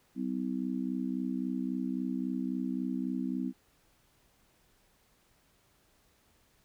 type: harmonic tone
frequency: 63.7 Hz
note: C2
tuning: 46 cents flat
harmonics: 3 / 4 / 5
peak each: -36 / -33 / -39 dBFS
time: 0.15-3.53 s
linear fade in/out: 50 ms
effects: pink hiss -68 dBFS RMS until 6.64 s